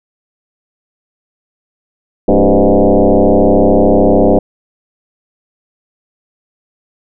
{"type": "tone with frequency modulation", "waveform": "sine", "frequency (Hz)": 116.54, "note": "A#2", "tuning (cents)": 0, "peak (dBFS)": -5, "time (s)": [2.28, 4.39], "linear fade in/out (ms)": 5, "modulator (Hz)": 99.8, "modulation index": 5.7, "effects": []}